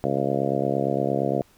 harmonic tone, 68.7 Hz, C#2, 15 cents flat, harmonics 2 / 3 / 4 / 5 / 6 / 7 / 8 / 9 / 10, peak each -30 / -30 / -30 / -30 / -30 / -30 / -30 / -30 / -30 dBFS, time 0.04-1.42 s, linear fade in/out 0 ms, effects pink hiss -58 dBFS RMS until 1.57 s

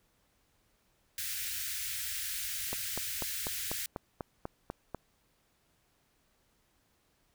white band-stop noise, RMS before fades -37 dBFS, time 1.18-3.86 s, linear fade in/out 2 ms, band 110 to 1500 Hz, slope 48 dB/octave
click train, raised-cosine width 1 ms, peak -22 dBFS, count 10, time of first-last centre 2.73-4.947 s, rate 4.06 Hz
effects pink hiss -72 dBFS RMS until 7.34 s

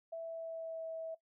sine tone with pitch glide, 659.3 to 649.5 Hz, E5 to E5, 0 to -26 cents, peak -39 dBFS, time 0.12-1.15 s, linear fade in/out 10 ms, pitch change -26 cents, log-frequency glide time 0.23-0.86 s, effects noise-tail reverb RT60 0.1 s tail -17 dB re dry

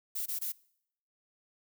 violet noise bursts, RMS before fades -35 dBFS, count 3, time 0.15-0.522 s, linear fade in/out 10 ms, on 110 ms, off 21 ms, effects noise-tail reverb RT60 0.7 s tail -23 dB re dry

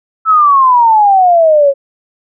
sine exponential sweep, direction down, 1325 to 543 Hz, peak -4 dBFS, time 0.25-1.74 s, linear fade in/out 50 ms, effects none

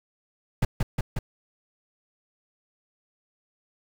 brown noise with echo, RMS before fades -21 dBFS, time 0.62-0.65 s, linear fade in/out 5 ms, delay 180 ms, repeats 3, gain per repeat -2 dB, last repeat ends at 1.19 s, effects none

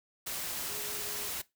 sine tone in noise, 415.3 Hz, G#4, in tune, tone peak -48 dBFS, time 0.69-1.29 s, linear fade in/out 10 ms, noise white, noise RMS -37 dBFS, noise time 0.26-1.42 s, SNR -14 dB, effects noise-tail reverb RT60 0.2 s tail -19 dB re dry

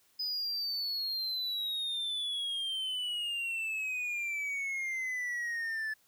triangle exponential sweep, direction down, 5020 to 1734 Hz, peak -31 dBFS, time 0.19-5.94 s, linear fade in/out 10 ms, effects white hiss -68 dBFS RMS until 6.07 s

